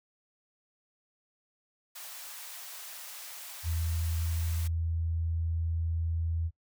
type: high-pass noise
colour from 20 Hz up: white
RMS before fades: -44 dBFS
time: 1.95-4.68 s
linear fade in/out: 10 ms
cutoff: 630 Hz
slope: 24 dB/octave
type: tone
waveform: sine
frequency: 82.5 Hz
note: E2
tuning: 2 cents sharp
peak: -28 dBFS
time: 3.63-6.51 s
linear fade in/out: 50 ms
effects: noise-tail reverb RT60 0.1 s tail -23 dB re dry